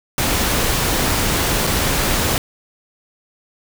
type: noise with dropouts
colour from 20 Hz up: pink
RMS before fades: -18 dBFS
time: 0.18-2.38 s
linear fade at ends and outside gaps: 1 ms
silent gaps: 1.668-1.672 s
effects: none